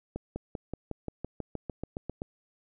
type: accelerating click train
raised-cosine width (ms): 2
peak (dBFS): -21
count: 14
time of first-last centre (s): 0.16-2.219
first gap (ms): 200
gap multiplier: 0.96
effects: none